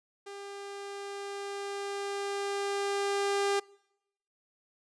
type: tone with level ramp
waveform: sawtooth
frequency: 400 Hz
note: G4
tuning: 35 cents sharp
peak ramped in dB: -38 to -22 dBFS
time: 0.26-3.6 s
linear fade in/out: 10 ms
effects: noise-tail reverb RT60 0.8 s tail -24 dB re dry + resampled to 22050 Hz